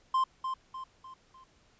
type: tone with echo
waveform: triangle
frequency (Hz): 1046.5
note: C6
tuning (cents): 0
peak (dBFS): -22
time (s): 0.14-0.24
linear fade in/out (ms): 5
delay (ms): 300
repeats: 4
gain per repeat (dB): -7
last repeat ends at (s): 1.44
effects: pink hiss -65 dBFS RMS until 1.79 s + resampled to 16000 Hz